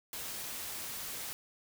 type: noise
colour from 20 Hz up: white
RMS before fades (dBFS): -41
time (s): 0.13-1.33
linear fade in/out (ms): 0
effects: none